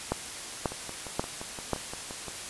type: two click trains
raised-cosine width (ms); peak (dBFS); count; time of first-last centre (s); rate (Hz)
1; -24 / -12; 10 / 4; 0.72-2.282 / 0.12-1.733; 5.76 / 1.86
effects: white hiss -39 dBFS RMS until 2.49 s + resampled to 24000 Hz